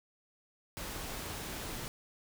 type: noise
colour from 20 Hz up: pink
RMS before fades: -41 dBFS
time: 0.77-1.88 s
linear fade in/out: 0 ms
effects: none